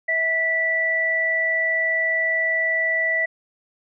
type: tone pair together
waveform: sine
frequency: 650.3 / 1965 Hz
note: E5 / B6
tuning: -24 / -9 cents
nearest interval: octave + perfect fifth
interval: 1915 cents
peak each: -27 / -19 dBFS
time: 0.08-3.26 s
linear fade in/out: 10 ms
effects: none